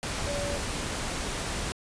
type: tone in noise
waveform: sine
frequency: 573 Hz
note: D5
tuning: 43 cents flat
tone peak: -32 dBFS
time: 0.27-0.57 s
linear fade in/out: 0 ms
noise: pink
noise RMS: -32 dBFS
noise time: 0.03-1.72 s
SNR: -3 dB
effects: resampled to 22050 Hz